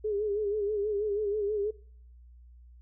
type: tone with vibrato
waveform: sine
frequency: 415.3 Hz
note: G#4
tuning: in tune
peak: -27 dBFS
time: 0.04-1.71 s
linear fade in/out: 10 ms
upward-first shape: sine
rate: 6.2 Hz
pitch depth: 70 cents each way
effects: noise-tail reverb RT60 0.6 s tail -24 dB re dry + added 60 Hz sine -50 dBFS peak until 2.81 s